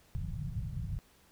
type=low-pass noise; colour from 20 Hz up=white; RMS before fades=-37 dBFS; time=0.15-0.99 s; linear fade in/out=0 ms; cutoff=160 Hz; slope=48 dB/octave; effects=pink hiss -64 dBFS RMS until 1.31 s